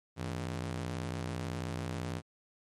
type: ring-modulated tone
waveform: sawtooth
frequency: 124.2 Hz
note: B2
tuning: 10 cents sharp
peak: -28 dBFS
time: 0.16-2.22 s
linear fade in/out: 50 ms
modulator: 33 Hz
effects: low-pass 10000 Hz 12 dB/octave + MP3 64 kbps